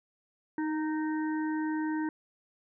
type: harmonic tone with a mistuned harmonic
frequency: 308.8 Hz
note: D#4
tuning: 13 cents flat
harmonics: 1 / 3 / 5 / 6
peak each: -29 / -39 / -43 / -45 dBFS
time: 0.58-2.09 s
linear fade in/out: 2 ms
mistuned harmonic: 1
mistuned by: +16 cents
effects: none